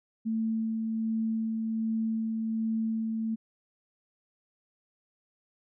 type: tone with tremolo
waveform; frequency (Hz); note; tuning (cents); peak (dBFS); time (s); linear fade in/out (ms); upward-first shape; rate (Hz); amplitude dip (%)
sine; 222.9; A3; +23; -26; 0.25-3.36; 20; sine; 1.3; 25
effects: none